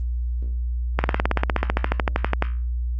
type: slowing click train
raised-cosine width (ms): 0.5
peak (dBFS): -4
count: 22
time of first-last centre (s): 0.99-2.424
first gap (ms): 50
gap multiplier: 1.03
effects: added 60 Hz sine -22 dBFS peak until 2.99 s + Opus 32 kbps